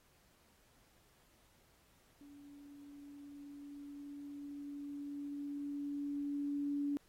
sine tone with level ramp, 286.2 Hz, D4, 45 cents flat, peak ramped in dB -54 to -33 dBFS, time 2.21-6.97 s, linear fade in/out 0 ms, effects pink hiss -70 dBFS RMS until 7.08 s + AAC 48 kbps

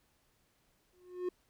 triangle tone with exponential growth, 360.7 Hz, F#4, 44 cents flat, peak -28 dBFS, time 0.93-1.29 s, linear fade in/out 5 ms, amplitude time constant 78 ms, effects pink hiss -73 dBFS RMS until 1.49 s

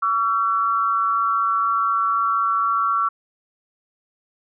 sine tone pair together, 1136.1 / 1351 Hz, C#6 / E6, +42 / +42 cents, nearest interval minor third, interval 300 cents, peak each -20 dBFS, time 0.02-3.09 s, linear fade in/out 10 ms, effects none

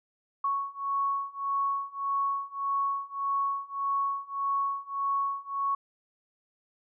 sine beating tone pair, 1108 / 1109.7 Hz, C#6 / C#6, -1 / +2 cents, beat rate 1.7 Hz, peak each -31 / -30 dBFS, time 0.44-5.75 s, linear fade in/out 5 ms, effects none

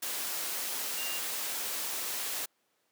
sine tone in noise, 2794 Hz, F7, in tune, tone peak -38 dBFS, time 0.97-1.19 s, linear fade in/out 10 ms, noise white, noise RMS -35 dBFS, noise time 0.02-2.46 s, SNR -6 dB, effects pink hiss -74 dBFS RMS until 2.91 s + high-pass 300 Hz 12 dB/octave

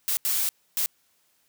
blue noise bursts at uneven times, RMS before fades -25 dBFS, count 3, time 0.08-0.17 / 0.25-0.49 / 0.77-0.86 s, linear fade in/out 0 ms, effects white hiss -67 dBFS RMS until 1.48 s + high-pass 60 Hz 12 dB/octave

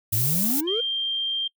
triangle exponential sweep, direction up, 98 to 490 Hz, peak -23 dBFS, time 0.12-0.81 s, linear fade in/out 10 ms
violet noise, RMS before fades -24 dBFS, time 0.12-0.61 s, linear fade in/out 10 ms
sine tone, 3177 Hz, G7, 23 cents sharp, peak -23 dBFS, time 0.67-1.48 s, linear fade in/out 10 ms
effects noise-tail reverb RT60 0.1 s tail -25 dB re dry

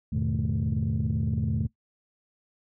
sine tone cluster, 82.5 / 103.9 / 122.1 / 151.6 / 218.2 Hz, E2 / G#2 / B2 / D#3 / A3, +2 / +1 / -19 / -45 / -14 cents, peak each -30 dBFS, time 0.12-1.67 s, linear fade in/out 10 ms, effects noise-tail reverb RT60 0.1 s tail -17 dB re dry + tanh soft clip ceiling -18 dBFS

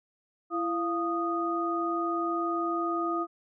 sine tone cluster, 336.5 / 695 / 1239 Hz, E4 / F5 / D#6, +36 / -9 / -8 cents, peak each -30 / -35 / -30 dBFS, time 0.5-3.27 s, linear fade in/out 50 ms, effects none

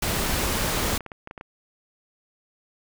pink noise, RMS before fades -25 dBFS, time 0.02-0.98 s, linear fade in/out 5 ms
clicks, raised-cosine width 0.5 ms, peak -23 dBFS, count 9, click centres 0.887 / 0.932 / 1.007 / 1.063 / 1.118 / 1.274 / 1.311 / 1.378 / 1.411 s
effects none

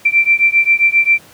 sine beating tone pair, 2345 / 2352.5 Hz, D7 / D7, -3 / +2 cents, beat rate 7.5 Hz, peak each -12 dBFS, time 0.05-1.19 s, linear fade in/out 10 ms, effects pink hiss -43 dBFS RMS until 1.33 s + high-pass 100 Hz 12 dB/octave

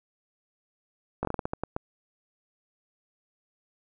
slowing click train, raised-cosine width 1 ms, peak -15 dBFS, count 10, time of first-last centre 1.23-1.764 s, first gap 19 ms, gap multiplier 1.27, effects none

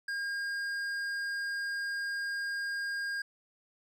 triangle tone with hard clipping, 1616 Hz, G#6, 48 cents flat, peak -34 dBFS, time 0.08-3.22 s, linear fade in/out 5 ms, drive 12 dB, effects none

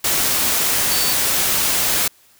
sine tone in noise, 4501 Hz, C#8, 26 cents sharp, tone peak -24 dBFS, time 0.91-1.13 s, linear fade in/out 5 ms, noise white, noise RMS -18 dBFS, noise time 0.04-2.08 s, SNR -9 dB, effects white hiss -53 dBFS RMS until 2.39 s

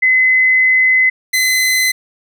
sine / sawtooth tone pair in turn, 2035 / 2035 Hz, C7 / C7, -49 / -49 cents, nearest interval unison, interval 0 cents, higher neither, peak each -8 dBFS, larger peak neither, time 0.02-1.1 / 1.33-1.92 s, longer first, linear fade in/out 10 ms, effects none

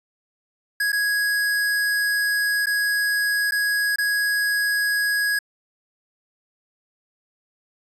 square tone with dropouts, 1661.2 Hz, G#6, in tune, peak -20 dBFS, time 0.8-5.39 s, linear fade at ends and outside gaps 5 ms, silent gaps 0.92-0.928 / 2.659-2.668 / 3.51-3.52 / 3.96-3.984 s, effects resampled to 32000 Hz

